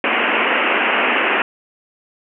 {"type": "band-pass noise", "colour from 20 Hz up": "white", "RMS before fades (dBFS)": -17, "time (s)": [0.04, 1.42], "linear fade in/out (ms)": 2, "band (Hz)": [210, 2900], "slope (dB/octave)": 96, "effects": []}